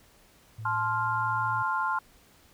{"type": "tone with pitch glide", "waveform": "sine", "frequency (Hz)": [110.2, 113.17], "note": ["A2", "A2"], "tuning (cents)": [3, 49], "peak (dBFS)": -36, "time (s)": [0.58, 1.63], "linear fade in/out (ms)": 10, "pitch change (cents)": 46, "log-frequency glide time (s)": [0.85, 0.99]}
{"type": "chord", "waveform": "sine", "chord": "F major", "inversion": "first", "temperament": "just", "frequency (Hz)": [873.1, 1047.7, 1396.9], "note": ["A5", "C6", "F6"], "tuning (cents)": [-14, 2, 0], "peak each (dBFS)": [-31, -29, -30], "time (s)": [0.65, 1.99], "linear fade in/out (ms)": 5}
{"effects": ["pink hiss -59 dBFS RMS until 2.53 s"]}